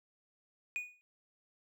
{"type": "tone with exponential decay", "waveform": "triangle", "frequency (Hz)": 2465, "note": "D#7", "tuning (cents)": -17, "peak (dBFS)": -30, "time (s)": [0.76, 1.01], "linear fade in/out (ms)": 0, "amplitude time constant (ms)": 53, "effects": []}